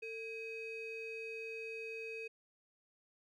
triangle ring-modulated tone, 1041 Hz, C6, 9 cents flat, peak -37 dBFS, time 0.02-2.28 s, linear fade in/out 10 ms, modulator 1490 Hz, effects none

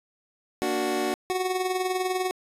25% pulse chord, Bb augmented, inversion none, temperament equal, 233.1 / 293.7 / 370 Hz, Bb3 / D4 / F#4, 0 / 0 / 0 cents, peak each -29 / -26 / -23 dBFS, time 0.62-1.14 s, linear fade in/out 0 ms
25% pulse tone with tremolo, 370 Hz, F#4, in tune, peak -19 dBFS, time 1.3-2.31 s, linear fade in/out 0 ms, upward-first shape sine, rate 20 Hz, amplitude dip 55%
effects resampled to 32000 Hz

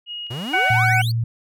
sine tone with tremolo, 2880 Hz, F#7, 47 cents flat, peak -28 dBFS, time 0.06-0.78 s, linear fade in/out 50 ms, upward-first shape square, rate 2.4 Hz, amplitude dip 40%
45% pulse exponential sweep, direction up, 110 to 4699 Hz, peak -27 dBFS, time 0.3-1.12 s, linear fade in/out 10 ms
harmonic tone, 750 Hz, F#5, 23 cents sharp, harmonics 1 / 2 / 3, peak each -20 / -20 / -20 dBFS, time 0.53-1.02 s, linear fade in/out 10 ms
sine tone, 115.3 Hz, A#2, 19 cents flat, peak -18 dBFS, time 0.7-1.24 s, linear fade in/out 5 ms
effects none

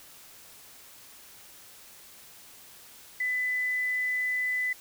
sine tone, 2001 Hz, B6, 22 cents sharp, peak -26 dBFS, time 3.2-4.73 s, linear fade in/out 5 ms, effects white hiss -51 dBFS RMS until 4.8 s

